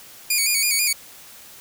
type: tone with vibrato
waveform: 10% pulse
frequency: 2331 Hz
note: D7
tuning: 14 cents flat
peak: -9 dBFS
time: 0.3-0.93 s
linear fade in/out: 5 ms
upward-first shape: square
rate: 6.1 Hz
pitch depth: 69 cents each way
effects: white hiss -44 dBFS RMS until 1.6 s